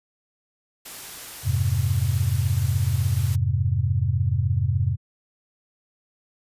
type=noise; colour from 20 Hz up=white; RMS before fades=-38 dBFS; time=0.85-3.36 s; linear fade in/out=10 ms
type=chord; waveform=sine; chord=F minor; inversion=none; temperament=equal; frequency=87.31 / 103.83 / 130.81 Hz; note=F2 / Ab2 / C3; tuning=0 / 0 / 0 cents; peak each=-24 / -23 / -24 dBFS; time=1.43-4.97 s; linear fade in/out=50 ms
effects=resampled to 32000 Hz